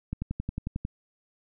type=click train; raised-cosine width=5 ms; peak=-18 dBFS; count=9; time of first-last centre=0.13-0.851 s; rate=11.1 Hz; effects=none